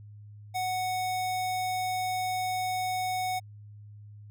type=tone; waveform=square; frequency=740 Hz; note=F#5; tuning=in tune; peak=-29 dBFS; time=0.54-3.4 s; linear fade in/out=20 ms; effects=added 104 Hz sine -45 dBFS peak until 4.3 s